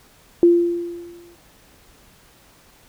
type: tone with exponential decay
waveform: sine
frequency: 344.8 Hz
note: F4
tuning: 22 cents flat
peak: -7 dBFS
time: 0.43-1.35 s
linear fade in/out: 1 ms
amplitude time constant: 200 ms
effects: pink hiss -52 dBFS RMS until 2.88 s